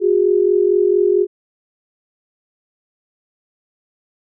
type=tone pair together; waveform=sine; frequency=363 / 407.4 Hz; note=F#4 / G#4; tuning=-33 / -33 cents; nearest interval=major second; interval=200 cents; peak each=-14 dBFS; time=0-1.27 s; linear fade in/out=50 ms; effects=none